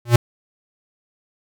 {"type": "tone with exponential growth", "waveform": "square", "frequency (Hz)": 119.2, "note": "A#2", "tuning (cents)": 39, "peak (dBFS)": -5, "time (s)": [0.05, 0.16], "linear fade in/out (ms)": 5, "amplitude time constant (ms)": 23, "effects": []}